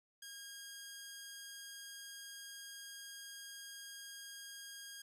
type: tone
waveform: 10% pulse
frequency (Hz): 1626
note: G#6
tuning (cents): -37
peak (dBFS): -40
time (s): 0.22-5.02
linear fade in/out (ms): 5
effects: none